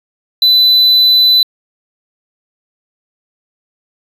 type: tone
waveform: triangle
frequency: 4000 Hz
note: B7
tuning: 21 cents sharp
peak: -4 dBFS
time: 0.42-1.43 s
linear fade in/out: 2 ms
effects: resampled to 32000 Hz + 7-bit